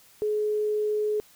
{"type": "tone", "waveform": "sine", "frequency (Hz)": 423.4, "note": "G#4", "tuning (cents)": 33, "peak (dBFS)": -23, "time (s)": [0.22, 1.2], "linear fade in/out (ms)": 0, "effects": ["white hiss -56 dBFS RMS until 1.35 s"]}